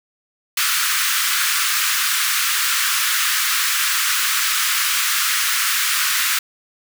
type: high-pass noise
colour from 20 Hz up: pink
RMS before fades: -19 dBFS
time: 0.57-6.39 s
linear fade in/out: 5 ms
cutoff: 1200 Hz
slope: 48 dB/octave
effects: none